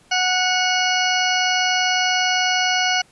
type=harmonic tone with a mistuned harmonic; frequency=737 Hz; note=F#5; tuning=7 cents flat; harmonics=1 / 2 / 3 / 4 / 6 / 7 / 8; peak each=-22 / -23 / -24 / -23 / -27 / -29 / -28 dBFS; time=0.11-3.02 s; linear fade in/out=10 ms; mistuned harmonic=4; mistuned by=-34 cents; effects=pink hiss -54 dBFS RMS until 3.11 s + resampled to 24000 Hz